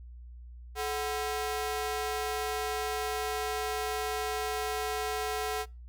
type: ring-modulated tone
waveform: sawtooth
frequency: 587.3 Hz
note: D5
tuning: in tune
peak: -24 dBFS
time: 0.75-5.66 s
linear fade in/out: 50 ms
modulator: 157 Hz
effects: noise-tail reverb RT60 0.3 s tail -26 dB re dry + added 60 Hz sine -44 dBFS peak until 5.88 s